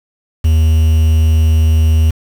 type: tone with quantisation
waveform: triangle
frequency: 79.4 Hz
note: D#2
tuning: 36 cents sharp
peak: -5 dBFS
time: 0.44-2.11 s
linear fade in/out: 10 ms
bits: 5
effects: none